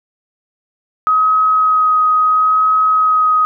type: tone with vibrato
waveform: sine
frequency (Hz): 1264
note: D#6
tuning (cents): +27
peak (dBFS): -9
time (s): 1.07-3.45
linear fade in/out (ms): 0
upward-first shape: sine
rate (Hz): 0.74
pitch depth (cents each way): 12
effects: none